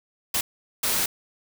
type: noise bursts at uneven times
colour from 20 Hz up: white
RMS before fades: -24 dBFS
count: 2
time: 0.34-0.41 / 0.83-1.06 s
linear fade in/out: 5 ms
effects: none